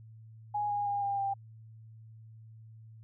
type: tone with pitch steps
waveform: sine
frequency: 830 / 820 / 810.1 / 800.3 / 790.7 Hz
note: G#5 / G#5 / G#5 / G5 / G5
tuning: -1 / -22 / -43 / +36 / +15 cents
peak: -29 dBFS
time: 0.54-1.34 s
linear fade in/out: 10 ms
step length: 160 ms
effects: added 111 Hz sine -49 dBFS peak until 3.03 s